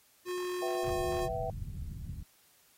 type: tone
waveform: square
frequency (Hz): 360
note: F#4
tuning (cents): -47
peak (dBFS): -34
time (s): 0.25-1.29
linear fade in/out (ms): 50
type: chord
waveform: sine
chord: E minor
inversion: second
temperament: equal with one note detuned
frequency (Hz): 493.9 / 659.3 / 766.5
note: B4 / E5 / G5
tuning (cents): 0 / 0 / -39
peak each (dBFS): -39 / -36 / -38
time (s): 0.62-1.5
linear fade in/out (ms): 2
type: low-pass noise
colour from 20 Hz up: white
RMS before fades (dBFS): -40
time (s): 0.83-2.23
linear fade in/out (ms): 5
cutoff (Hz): 140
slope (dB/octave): 24
effects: white hiss -65 dBFS RMS until 2.77 s + AAC 48 kbps